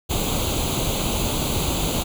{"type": "noise with comb filter", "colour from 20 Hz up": "pink", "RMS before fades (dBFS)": -23, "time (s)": [0.09, 2.04], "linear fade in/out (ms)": 20, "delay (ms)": 0.28, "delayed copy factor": 0.8, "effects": []}